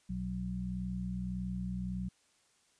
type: harmonic tone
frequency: 61.74 Hz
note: B1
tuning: in tune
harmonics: 1 / 2 / 3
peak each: -41 / -43 / -36 dBFS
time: 0.09-2.09 s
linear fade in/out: 10 ms
effects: white hiss -70 dBFS RMS until 2.79 s + resampled to 22050 Hz